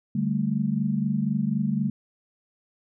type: chord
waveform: sine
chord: D suspended fourth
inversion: none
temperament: equal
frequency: 146.83 / 196 / 220 Hz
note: D3 / G3 / A3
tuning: 0 / 0 / 0 cents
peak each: -28 / -26 / -26 dBFS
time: 0.15-1.9 s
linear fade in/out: 5 ms
effects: none